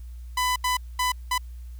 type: tone bursts at uneven times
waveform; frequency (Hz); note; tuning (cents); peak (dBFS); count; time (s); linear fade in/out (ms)
sawtooth; 1000; B5; +21; -18; 4; 0.37-0.56 / 0.64-0.77 / 0.99-1.12 / 1.31-1.38; 5
effects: added 60 Hz sine -36 dBFS peak until 1.79 s + white hiss -62 dBFS RMS until 1.79 s